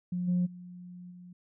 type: tone with level steps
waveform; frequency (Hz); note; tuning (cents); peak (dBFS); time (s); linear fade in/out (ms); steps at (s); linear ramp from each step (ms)
sine; 178.5; F3; +38; -29 / -23 / -43 / -46; 0.12-1.33; 5; 0.27 / 0.45 / 1.1; 20
effects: tanh soft clip ceiling -21 dBFS